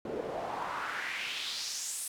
pink noise with band-pass filter sweep, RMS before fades -37 dBFS, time 0.05-2.08 s, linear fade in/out 2 ms, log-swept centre 370 to 10000 Hz, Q 2.7, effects none

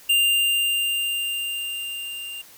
square tone with level ramp, 2794 Hz, F7, in tune, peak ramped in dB -16 to -33 dBFS, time 0.09-2.42 s, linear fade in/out 10 ms, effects white hiss -48 dBFS RMS until 2.57 s

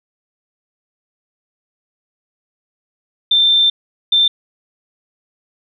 sine tone bursts at uneven times, 3571 Hz, A7, 25 cents sharp, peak -9 dBFS, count 2, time 3.31-3.7 / 4.12-4.28 s, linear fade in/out 5 ms, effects none

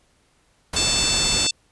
pink noise, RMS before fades -27 dBFS, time 0.73-1.47 s, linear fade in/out 5 ms
harmonic tone, 886 Hz, A5, 12 cents sharp, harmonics 3 / 4 / 5 / 6 / 7 / 8 / 9, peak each -29 / -25 / -24 / -29 / -30 / -29 / -26 dBFS, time 0.76-1.51 s, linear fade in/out 5 ms
effects pink hiss -62 dBFS RMS until 1.71 s + resampled to 24000 Hz

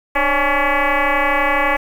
sine tone with frequency modulation, 580 Hz, D5, 22 cents flat, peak -13 dBFS, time 0.15-1.77 s, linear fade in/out 10 ms, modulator 282 Hz, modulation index 6.3, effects 7-bit

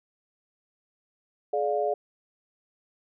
sine chord, D diminished, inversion second, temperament just, 422.9 / 587.3 / 704.8 Hz, Ab4 / D5 / F5, +31 / 0 / +16 cents, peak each -28 dBFS, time 1.53-1.94 s, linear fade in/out 5 ms, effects none

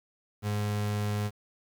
35% pulse tone, 104.1 Hz, G#2, 5 cents sharp, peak -26 dBFS, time 0.42-1.31 s, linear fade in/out 50 ms, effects 9-bit

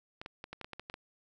clicks, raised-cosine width 0.3 ms, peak -26 dBFS, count 10, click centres 0.215 / 0.261 / 0.441 / 0.53 / 0.613 / 0.645 / 0.733 / 0.796 / 0.899 / 0.941 s, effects none

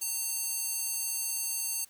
square tone with high-pass filter, 907 Hz, A#5, 48 cents flat, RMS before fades -33 dBFS, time 0.01-1.85 s, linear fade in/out 10 ms, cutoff 7700 Hz, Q 1.2, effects white hiss -60 dBFS RMS until 1.89 s

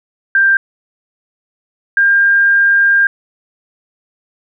sine tone pair in turn, 1582 / 1602.2 Hz, G6 / G6, +15 / +37 cents, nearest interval unison, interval 22 cents, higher second, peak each -7 dBFS, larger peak neither, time 0.35-0.57 / 1.97-3.07 s, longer second, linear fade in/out 2 ms, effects none

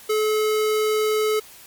square tone, 430 Hz, A4, 40 cents flat, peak -19 dBFS, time 0.09-1.4 s, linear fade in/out 10 ms, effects white hiss -45 dBFS RMS until 1.66 s + MP3 96 kbps

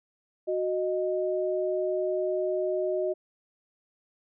sine tone pair together, 369.5 / 620 Hz, F#4 / D#5, -2 / -6 cents, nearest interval major sixth, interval 896 cents, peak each -28 dBFS, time 0.47-3.14 s, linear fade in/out 20 ms, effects none

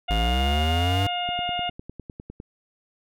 harmonic tone, 710 Hz, F5, 28 cents sharp, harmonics 1 / 2 / 3 / 4 / 5, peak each -27 / -38 / -37 / -29 / -40 dBFS, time 0.08-1.7 s, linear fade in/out 10 ms
square linear sweep, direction up, 51.4 to 99 Hz, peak -22 dBFS, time 0.1-1.07 s, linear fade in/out 5 ms
click train, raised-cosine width 3 ms, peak -24 dBFS, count 12, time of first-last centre 1.29-2.401 s, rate 9.9 Hz
effects none

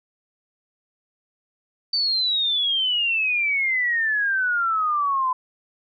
sine exponential sweep, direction down, 4602 to 1008 Hz, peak -19 dBFS, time 1.93-5.33 s, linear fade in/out 5 ms, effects none

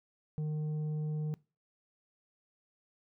triangle tone with tanh clipping, 152.9 Hz, D#3, 30 cents flat, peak -33 dBFS, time 0.38-1.34 s, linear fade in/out 0 ms, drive 10 dB, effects noise-tail reverb RT60 0.3 s tail -22 dB re dry

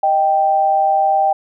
sine tone pair together, 622.3 / 784 Hz, D#5 / G5, 0 / 0 cents, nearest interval major third, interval 400 cents, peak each -19 / -12 dBFS, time 0.03-1.33 s, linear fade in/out 5 ms, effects none

